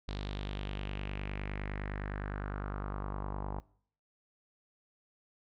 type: tone with low-pass filter sweep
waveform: sawtooth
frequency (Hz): 49.79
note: G1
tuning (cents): +28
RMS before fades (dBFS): -38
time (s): 0.08-3.6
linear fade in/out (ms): 0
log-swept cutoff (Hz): 4100 to 910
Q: 3.4
effects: noise-tail reverb RT60 0.6 s tail -23 dB re dry